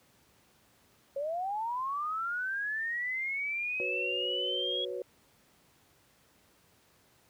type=linear sweep; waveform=sine; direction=up; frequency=540 to 3337 Hz; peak=-31 dBFS; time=1.16-4.85 s; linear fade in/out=5 ms
type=chord; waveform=sine; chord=F# suspended fourth; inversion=none; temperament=just; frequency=370 / 493.3 / 555 Hz; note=F#4 / B4 / C#5; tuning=0 / -2 / +2 cents; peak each=-38 / -38 / -40 dBFS; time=3.8-5.02 s; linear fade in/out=0 ms
effects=pink hiss -65 dBFS RMS until 7.29 s + high-pass 80 Hz 12 dB/octave

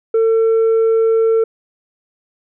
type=tone with tanh clipping; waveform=sine; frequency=450 Hz; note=A4; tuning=39 cents sharp; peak=-11 dBFS; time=0.14-1.44 s; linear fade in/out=5 ms; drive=2 dB; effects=none

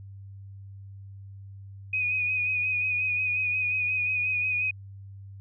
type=tone with vibrato; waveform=sine; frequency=2489 Hz; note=D#7; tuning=in tune; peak=-24 dBFS; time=1.93-4.71 s; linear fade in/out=5 ms; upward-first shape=sine; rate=5.6 Hz; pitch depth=31 cents each way; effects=added 98 Hz sine -41 dBFS peak until 5.4 s

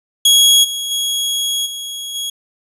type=tone with level steps; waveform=sawtooth; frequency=3322 Hz; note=G#7; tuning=in tune; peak=-4 / -17 / -13 / -21 / -17 dBFS; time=0.25-2.3 s; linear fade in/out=5 ms; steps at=0.63 / 0.9 / 1.65 / 2.14 s; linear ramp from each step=20 ms; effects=resampled to 32000 Hz

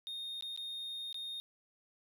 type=tone with dropouts; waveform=triangle; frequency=3689 Hz; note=A#7; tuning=19 cents flat; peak=-38 dBFS; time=0.07-1.4 s; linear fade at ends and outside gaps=0 ms; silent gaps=0.409-0.424 / 0.563-0.575 / 1.127-1.144 s; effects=12-bit

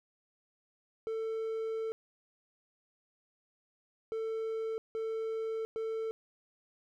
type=tone bursts at uneven times; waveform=triangle; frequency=445.5 Hz; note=A4; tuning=22 cents sharp; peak=-31 dBFS; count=4; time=1.07-1.92 / 4.12-4.78 / 4.95-5.65 / 5.76-6.11 s; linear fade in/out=0 ms; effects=none

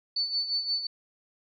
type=tone with tremolo; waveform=sine; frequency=4493 Hz; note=C#8; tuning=23 cents sharp; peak=-24 dBFS; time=0.16-0.87 s; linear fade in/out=5 ms; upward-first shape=sine; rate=5.7 Hz; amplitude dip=65%; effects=none

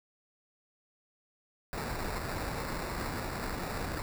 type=noise with sample-and-hold; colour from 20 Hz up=pink; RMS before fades=-36 dBFS; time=1.73-4.02 s; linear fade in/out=0 ms; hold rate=3150 Hz; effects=none

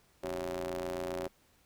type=ring-modulated tone; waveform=sawtooth; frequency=87.31 Hz; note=F2; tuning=in tune; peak=-28 dBFS; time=0.23-1.28 s; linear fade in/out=10 ms; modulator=466 Hz; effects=pink hiss -67 dBFS RMS until 1.65 s

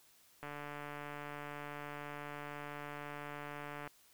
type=click train; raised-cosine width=0.5 ms; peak=-30 dBFS; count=504; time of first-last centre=0.43-3.875 s; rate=146 Hz; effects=white hiss -66 dBFS RMS until 4.13 s

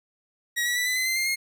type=tone with pitch steps; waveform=sawtooth; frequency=1906 / 1938.2 / 1970.9 / 2004 / 2038 / 2073 / 2108 / 2143 Hz; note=A#6 / B6 / B6 / B6 / C7 / C7 / C7 / C7; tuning=+38 / -33 / -4 / +25 / -46 / -17 / +12 / +41 cents; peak=-20 dBFS; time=0.56-1.36 s; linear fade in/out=20 ms; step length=100 ms; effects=none

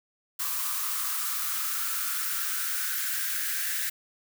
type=noise with high-pass filter sweep; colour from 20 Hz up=blue; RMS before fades=-30 dBFS; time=0.39-3.9 s; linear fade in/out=10 ms; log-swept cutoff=1100 to 1700 Hz; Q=6.2; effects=none

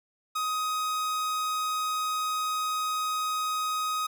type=tone; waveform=45% pulse; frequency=1256 Hz; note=D#6; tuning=16 cents sharp; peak=-27 dBFS; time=0.35-4.07 s; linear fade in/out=10 ms; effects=none

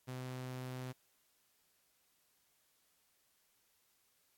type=tone; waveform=sawtooth; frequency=127.8 Hz; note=C3; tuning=40 cents flat; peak=-38 dBFS; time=0.07-0.93 s; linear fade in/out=20 ms; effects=white hiss -75 dBFS RMS until 4.37 s + AAC 64 kbps

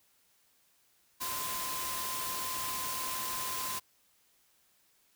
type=tone in noise; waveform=sine; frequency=1033 Hz; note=C6; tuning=22 cents flat; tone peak=-39 dBFS; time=1.2-3.8 s; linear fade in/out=20 ms; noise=white; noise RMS=-37 dBFS; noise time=1.2-3.8 s; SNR=-5 dB; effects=white hiss -69 dBFS RMS until 5.15 s

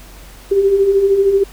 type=beating tone pair; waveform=sine; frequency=382.1 / 395.1 Hz; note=G4 / G4; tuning=-44 / +14 cents; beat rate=13 Hz; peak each=-19 / -10 dBFS; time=0.51-1.44 s; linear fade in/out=10 ms; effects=added 46 Hz sine -37 dBFS peak until 1.52 s + pink hiss -41 dBFS RMS until 1.52 s

